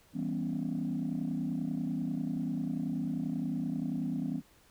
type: chord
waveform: sine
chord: C# half-diminished seventh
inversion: first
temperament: equal with one note detuned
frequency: 164.81 / 197.02 / 246.9 / 277.2 Hz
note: E3 / G3 / B3 / C#4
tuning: 0 / +9 / 0 / 0 cents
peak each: -36 / -37 / -34 / -36 dBFS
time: 0.13-4.42 s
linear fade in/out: 50 ms
effects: tanh soft clip ceiling -25 dBFS + pink hiss -63 dBFS RMS until 4.7 s